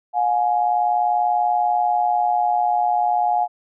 sine tone pair together, 717.7 / 838 Hz, F5 / G#5, +47 / +15 cents, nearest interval minor third, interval 268 cents, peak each -18 / -20 dBFS, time 0.13-3.48 s, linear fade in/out 50 ms, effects none

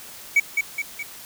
triangle tone with echo, 2265 Hz, C#7, 37 cents sharp, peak -11 dBFS, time 0.36-0.4 s, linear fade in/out 5 ms, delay 210 ms, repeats 3, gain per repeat -5 dB, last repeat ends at 1.03 s, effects white hiss -41 dBFS RMS until 1.25 s

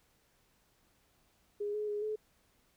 sine tone with pitch steps, 412.3 / 422.4 / 415.3 / 429.1 Hz, G#4 / G#4 / G#4 / A4, -13 / +29 / 0 / -43 cents, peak -33 dBFS, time 1.6-2.16 s, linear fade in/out 10 ms, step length 140 ms, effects pink hiss -71 dBFS RMS until 2.76 s

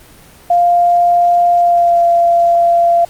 sine tone with pitch glide, 698.5 to 686.5 Hz, F5 to F5, 0 to -30 cents, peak -7 dBFS, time 0.5-3.05 s, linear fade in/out 5 ms, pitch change -30 cents, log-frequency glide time 1.54-2.05 s, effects pink hiss -41 dBFS RMS until 3.09 s + Opus 24 kbps

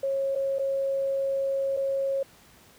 sine tone with dropouts, 545 Hz, C#5, 29 cents flat, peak -24 dBFS, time 0.03-2.23 s, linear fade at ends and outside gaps 5 ms, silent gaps 0.352-0.357 / 0.586-0.593 / 1.767-1.771 s, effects pink hiss -55 dBFS RMS until 2.78 s + high-pass 60 Hz 12 dB/octave

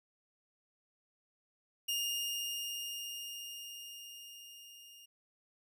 sawtooth tone with level ramp, 2831 Hz, F7, 23 cents sharp, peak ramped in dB -29 to -51 dBFS, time 1.88-5.06 s, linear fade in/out 10 ms, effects none

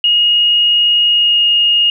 sine tone with pitch glide, 2871 to 2854 Hz, F7 to F7, +47 to +37 cents, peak -8 dBFS, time 0.04-1.9 s, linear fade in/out 2 ms, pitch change -10 cents, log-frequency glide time 1.08-1.45 s, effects none

